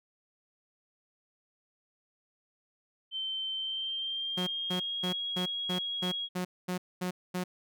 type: tone with pitch glide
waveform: sine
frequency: 3100 to 3303 Hz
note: G7 to G#7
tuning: -20 to -10 cents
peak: -32 dBFS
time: 3.11-6.29 s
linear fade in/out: 50 ms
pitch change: +110 cents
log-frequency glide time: 3.54-5.14 s
type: tone bursts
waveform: sawtooth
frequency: 181.3 Hz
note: F#3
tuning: 35 cents flat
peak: -27 dBFS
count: 10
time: 4.37-7.44 s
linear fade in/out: 10 ms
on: 100 ms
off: 230 ms
effects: none